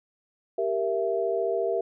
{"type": "chord", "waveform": "sine", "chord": "E diminished", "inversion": "first", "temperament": "equal with one note detuned", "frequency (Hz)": [392, 466.2, 665], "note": ["G4", "Bb4", "E5"], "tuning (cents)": [0, 0, 15], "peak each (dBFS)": -28, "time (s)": [0.58, 1.81], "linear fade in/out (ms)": 5, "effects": []}